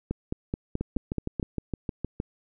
two click trains, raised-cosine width 3 ms, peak -15 / -16 dBFS, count 7 / 10, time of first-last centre 0.11-1.398 / 0.81-2.201 s, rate 4.66 / 6.47 Hz, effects none

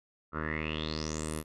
10% pulse tone with low-pass filter sweep, 77.78 Hz, D#2, in tune, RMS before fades -35 dBFS, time 0.32-1.44 s, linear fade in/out 50 ms, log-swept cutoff 1300 to 12000 Hz, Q 8.2, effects none

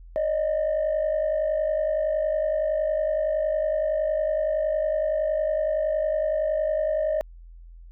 sine tone pair together, 571.5 / 622.3 Hz, D5 / D#5, -47 / 0 cents, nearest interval minor second, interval 147 cents, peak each -26 / -21 dBFS, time 0.16-7.21 s, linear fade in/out 0 ms, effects tanh soft clip ceiling -18 dBFS + added 42 Hz sine -42 dBFS peak until 7.91 s

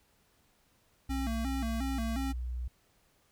square tone with vibrato, 246.9 Hz, B3, in tune, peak -34 dBFS, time 1.09-2.33 s, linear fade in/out 20 ms, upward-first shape square, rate 2.8 Hz, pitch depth 150 cents each way
sine tone with pitch glide, 61.9 to 61.22 Hz, B1 to B1, +5 to -15 cents, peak -33 dBFS, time 1.09-2.68 s, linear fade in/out 5 ms, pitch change -20 cents, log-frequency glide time 1.65-1.87 s
effects pink hiss -69 dBFS RMS until 3.31 s

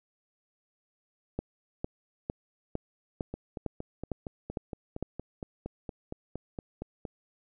two click trains, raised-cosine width 2 ms, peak -18 / -23 dBFS, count 9 / 17, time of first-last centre 1.39-5.026 / 3.34-7.052 s, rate 2.2 / 4.31 Hz, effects none

